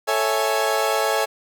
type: chord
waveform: 30% pulse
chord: A major seventh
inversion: none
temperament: equal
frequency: 440 / 554.4 / 659.3 / 830.6 Hz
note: A4 / C#5 / E5 / G#5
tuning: 0 / 0 / 0 / 0 cents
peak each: -22 dBFS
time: 0.07-1.26 s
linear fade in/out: 20 ms
effects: none